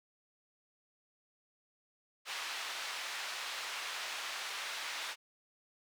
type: band-pass noise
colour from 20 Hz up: white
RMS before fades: -41 dBFS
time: 2.25-5.16 s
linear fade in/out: 50 ms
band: 860 to 3700 Hz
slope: 12 dB/octave
effects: none